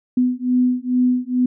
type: beating tone pair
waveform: sine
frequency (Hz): 249 / 251.3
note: B3 / B3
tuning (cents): +14 / +30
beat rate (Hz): 2.3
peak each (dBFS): -18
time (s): 0.17-1.46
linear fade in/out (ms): 5
effects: none